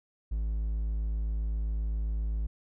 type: tone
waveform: triangle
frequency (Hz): 53.8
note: A1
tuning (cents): -38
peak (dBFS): -26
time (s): 0.31-2.47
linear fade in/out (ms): 10
effects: none